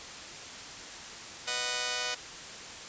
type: chord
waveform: 5% pulse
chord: B major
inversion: none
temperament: just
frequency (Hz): 493.9 / 617.4 / 740.8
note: B4 / D#5 / F#5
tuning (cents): 0 / -14 / +2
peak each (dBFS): -25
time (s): 1.47-2.15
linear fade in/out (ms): 10
effects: white hiss -43 dBFS RMS until 2.88 s + resampled to 16000 Hz